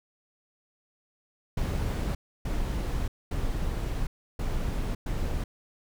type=noise bursts at uneven times; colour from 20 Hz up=brown; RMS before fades=-29 dBFS; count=5; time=1.57-2.15 / 2.45-3.08 / 3.31-4.07 / 4.39-4.95 / 5.06-5.44 s; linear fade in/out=5 ms; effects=none